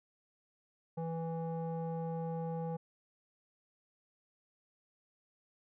square tone with low-pass filter, 164.6 Hz, E3, 2 cents flat, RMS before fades -38 dBFS, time 0.97-2.77 s, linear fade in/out 10 ms, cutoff 690 Hz, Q 8.2, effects none

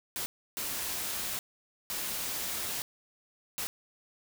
white noise bursts at uneven times, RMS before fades -35 dBFS, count 4, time 0.16-0.26 / 0.57-1.39 / 1.9-2.82 / 3.58-3.67 s, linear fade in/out 0 ms, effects none

